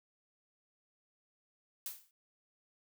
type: noise with exponential decay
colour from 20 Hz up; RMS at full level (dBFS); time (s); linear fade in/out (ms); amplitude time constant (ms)
blue; -38; 1.86-2.11; 1; 54
effects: none